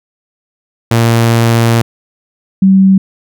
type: tone pair in turn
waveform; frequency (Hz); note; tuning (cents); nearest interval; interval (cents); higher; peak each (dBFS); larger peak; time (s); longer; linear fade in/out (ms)
sawtooth / sine; 115.8 / 191.89; A#2 / G3; -11 / -37; major sixth; 874; second; -3; neither; 0.91-1.82 / 2.62-2.98; first; 5
effects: none